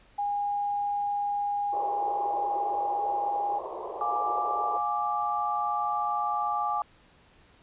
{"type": "tone", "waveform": "sine", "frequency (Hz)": 816, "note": "G#5", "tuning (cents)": -31, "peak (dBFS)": -26, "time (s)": [0.18, 3.59], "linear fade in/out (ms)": 10}
{"type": "band-pass noise", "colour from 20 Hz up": "pink", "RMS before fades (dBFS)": -37, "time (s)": [1.72, 4.79], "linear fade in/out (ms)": 20, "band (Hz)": [350, 1100], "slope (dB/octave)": 96}
{"type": "chord", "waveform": "sine", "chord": "D diminished", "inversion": "first", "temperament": "equal with one note detuned", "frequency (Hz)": [710.3, 830.6, 1174.7], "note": ["F5", "Ab5", "D6"], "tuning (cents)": [29, 0, 0], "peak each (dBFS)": [-34, -29, -29], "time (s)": [4.01, 6.82], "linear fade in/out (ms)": 2}
{"effects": ["pink hiss -59 dBFS RMS until 7.62 s", "resampled to 8000 Hz"]}